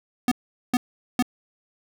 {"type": "tone bursts", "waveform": "square", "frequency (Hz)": 247.4, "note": "B3", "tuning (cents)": 3, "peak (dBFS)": -18, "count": 3, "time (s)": [0.28, 1.225], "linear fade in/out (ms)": 2, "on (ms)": 35, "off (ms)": 420, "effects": []}